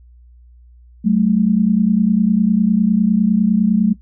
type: tone pair together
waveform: sine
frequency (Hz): 188.8 / 218.7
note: F#3 / A3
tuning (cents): +35 / -10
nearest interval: minor third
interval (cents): 255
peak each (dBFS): -15 / -13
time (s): 1.04-3.94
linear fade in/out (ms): 20
effects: noise-tail reverb RT60 0.1 s tail -17 dB re dry + added 60 Hz sine -42 dBFS peak until 4.01 s